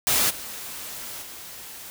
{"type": "noise with level steps", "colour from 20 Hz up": "white", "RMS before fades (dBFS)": [-21, -36, -40], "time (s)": [0.07, 1.9], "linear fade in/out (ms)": 0, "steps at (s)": [0.29, 1.21], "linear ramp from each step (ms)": 20, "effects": []}